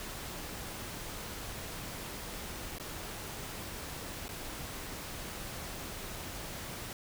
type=noise with dropouts; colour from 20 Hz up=pink; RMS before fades=-42 dBFS; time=0-6.93 s; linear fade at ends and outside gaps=1 ms; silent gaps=2.784-2.798 / 4.282-4.29 s; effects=none